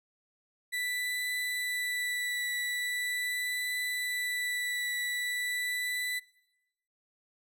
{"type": "tone with vibrato", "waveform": "35% pulse", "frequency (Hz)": 1975.5, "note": "B6", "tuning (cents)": 0, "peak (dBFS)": -29, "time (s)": [0.72, 6.2], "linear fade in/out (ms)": 20, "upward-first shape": "triangle", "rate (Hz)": 0.41, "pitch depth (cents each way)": 12, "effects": ["noise-tail reverb RT60 1.0 s tail -23 dB re dry"]}